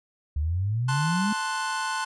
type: exponential sweep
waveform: sine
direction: up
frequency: 70.8 to 216.2 Hz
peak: -23 dBFS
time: 0.36-1.33 s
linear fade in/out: 5 ms
type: chord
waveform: 45% pulse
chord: F# diminished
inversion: first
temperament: equal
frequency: 880 / 1046.5 / 1480 Hz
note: A5 / C6 / F#6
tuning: 0 / 0 / 0 cents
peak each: -31 dBFS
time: 0.88-2.05 s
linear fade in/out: 10 ms
effects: resampled to 24000 Hz